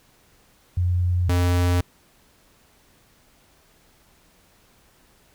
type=tone pair in turn; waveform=sine / square; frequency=89 / 88.57 Hz; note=F2 / F2; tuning=+33 / +25 cents; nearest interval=unison; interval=8 cents; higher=first; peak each=-18 dBFS; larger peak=neither; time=0.77-1.29 / 1.29-1.81 s; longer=neither; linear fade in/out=5 ms; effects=pink hiss -58 dBFS RMS until 5.34 s